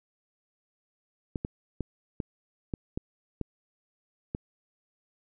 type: clicks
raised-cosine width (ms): 3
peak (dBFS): -18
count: 8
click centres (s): 1.358 / 1.449 / 1.807 / 2.202 / 2.738 / 2.975 / 3.413 / 4.349
effects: none